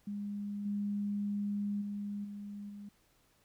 sine tone with level steps, 204 Hz, G#3, 31 cents flat, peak -36 / -32 / -36 / -41 / -44 dBFS, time 0.07-2.89 s, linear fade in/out 5 ms, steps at 0.65 / 1.81 / 2.24 / 2.69 s, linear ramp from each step 10 ms, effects pink hiss -70 dBFS RMS until 3.44 s

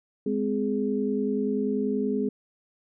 sine tone cluster, 207.3 / 257.7 / 417.5 Hz, G#3 / C4 / G#4, -3 / -26 / +9 cents, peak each -28 dBFS, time 0.26-2.29 s, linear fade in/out 5 ms, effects none

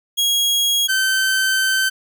sawtooth tone pair in turn, 3300 / 1542.6 Hz, G#7 / G6, -12 / -28 cents, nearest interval octave + minor second, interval 1316 cents, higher first, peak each -12 dBFS, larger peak neither, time 0.17-0.88 / 0.88-1.9 s, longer second, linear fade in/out 20 ms, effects none

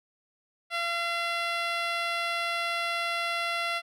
10% pulse tone with band-pass filter, 683 Hz, F5, 39 cents flat, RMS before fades -30 dBFS, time 0.7-3.82 s, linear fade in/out 50 ms, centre 1600 Hz, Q 0.51, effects none

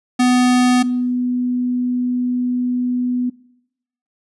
square / sine tone pair in turn, 249.3 / 247.9 Hz, B3 / B3, +16 / +7 cents, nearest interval unison, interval 9 cents, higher first, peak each -12 / -16 dBFS, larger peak first, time 0.19-0.83 / 0.83-3.3 s, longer second, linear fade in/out 10 ms, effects noise-tail reverb RT60 0.8 s tail -22 dB re dry + resampled to 24000 Hz

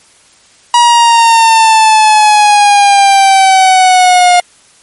45% pulse exponential sweep, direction down, 961 to 710 Hz, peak -3 dBFS, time 0.74-4.4 s, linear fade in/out 2 ms, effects white hiss -44 dBFS RMS until 4.82 s + MP3 48 kbps

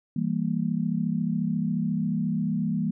sine chord, E diminished, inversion none, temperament equal with one note detuned, 164.81 / 198.85 / 233.1 Hz, E3 / G3 / Bb3, 0 / +25 / 0 cents, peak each -28 dBFS, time 0.16-2.91 s, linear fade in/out 5 ms, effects none

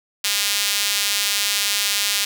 sawtooth tone with high-pass filter, 203.4 Hz, G#3, 36 cents flat, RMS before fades -21 dBFS, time 0.24-2.25 s, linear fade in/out 5 ms, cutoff 3300 Hz, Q 1, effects none

